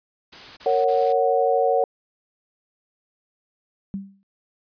white noise bursts, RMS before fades -40 dBFS, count 3, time 0.32-1.128 s, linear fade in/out 10 ms, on 250 ms, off 29 ms
sine chord, F# major, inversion first, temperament just, 462.5 / 555 / 740 Hz, A#4 / C#5 / F#5, -14 / +2 / 0 cents, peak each -21 dBFS, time 0.66-1.84 s, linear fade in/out 2 ms
sine tone with exponential decay, 196 Hz, G3, in tune, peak -23 dBFS, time 3.94-4.23 s, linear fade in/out 0 ms, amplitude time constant 61 ms
effects resampled to 11025 Hz

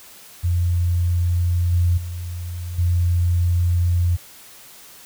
sine tone with level steps, 87.31 Hz, F2, in tune, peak -16 / -14 / -26 / -15 dBFS, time 0.43-4.17 s, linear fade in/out 20 ms, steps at 1.72 / 1.97 / 2.78 s, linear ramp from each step 10 ms, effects white hiss -44 dBFS RMS until 5.05 s

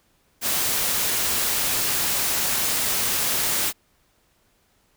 white noise, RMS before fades -23 dBFS, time 0.41-3.73 s, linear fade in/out 50 ms, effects pink hiss -64 dBFS RMS until 4.96 s

